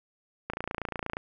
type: click train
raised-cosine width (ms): 0.5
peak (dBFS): -17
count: 20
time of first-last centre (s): 0.5-1.169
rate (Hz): 28.4
effects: none